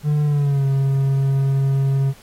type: tone with pitch glide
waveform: triangle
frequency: 148.8 to 136.45 Hz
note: D3 to C#3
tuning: +23 to -27 cents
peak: -13 dBFS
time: 0.03-2.14 s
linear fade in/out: 50 ms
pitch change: -150 cents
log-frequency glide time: 0.24-0.66 s
effects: pink hiss -48 dBFS RMS until 2.22 s + AAC 48 kbps